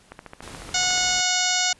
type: click train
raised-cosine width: 0.5 ms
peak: -22 dBFS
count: 13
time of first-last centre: 0.12-0.977 s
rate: 14 Hz
type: noise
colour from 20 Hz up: pink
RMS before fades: -40 dBFS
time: 0.42-1.21 s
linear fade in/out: 5 ms
type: harmonic tone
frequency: 730 Hz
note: F#5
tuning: 24 cents flat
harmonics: 1 / 2 / 3 / 4 / 5 / 6 / 7 / 8 / 9 / 10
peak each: -29 / -29 / -29 / -29 / -29 / -29 / -29 / -29 / -29 / -29 dBFS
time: 0.74-1.73 s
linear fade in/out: 5 ms
effects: pink hiss -55 dBFS RMS until 1.79 s + resampled to 24000 Hz